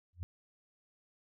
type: tone with exponential growth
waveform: sine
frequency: 87.31 Hz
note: F2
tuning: in tune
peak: -32 dBFS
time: 0.13-0.23 s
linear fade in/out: 0 ms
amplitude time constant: 20 ms
effects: none